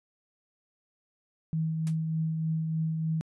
sine tone with tremolo, 160 Hz, D#3, 49 cents sharp, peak -25 dBFS, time 1.53-3.21 s, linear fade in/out 0 ms, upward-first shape triangle, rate 3.3 Hz, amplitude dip 35%
white noise with exponential decay, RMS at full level -40 dBFS, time 1.87-1.96 s, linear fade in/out 0 ms, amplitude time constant 19 ms
effects resampled to 24000 Hz

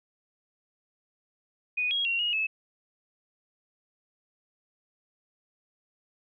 sine tone with pitch steps, 2478 / 3292 / 2748 / 2878 / 2600 Hz, D#7 / G#7 / F7 / F#7 / E7, -8 / -16 / -29 / -49 / -24 cents, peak -25 dBFS, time 1.77-2.47 s, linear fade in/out 10 ms, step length 140 ms, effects none

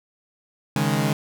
sawtooth chord, C# suspended second, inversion none, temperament equal, 138.59 / 155.56 / 207.7 Hz, C#3 / D#3 / G#3, 0 / 0 / 0 cents, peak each -20 dBFS, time 0.76-1.13 s, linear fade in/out 2 ms, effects none

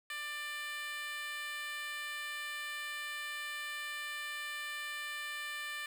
10% pulse tone with high-pass filter, 593 Hz, D5, 17 cents sharp, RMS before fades -41 dBFS, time 0.1-5.86 s, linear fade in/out 2 ms, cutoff 1600 Hz, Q 2.1, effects none

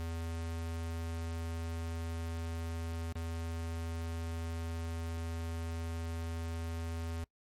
square tone with dropouts, 82.8 Hz, E2, 8 cents sharp, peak -37 dBFS, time 0-7.24 s, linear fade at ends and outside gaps 0 ms, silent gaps 3.124-3.155 s, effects noise-tail reverb RT60 0.1 s tail -22 dB re dry + MP3 64 kbps

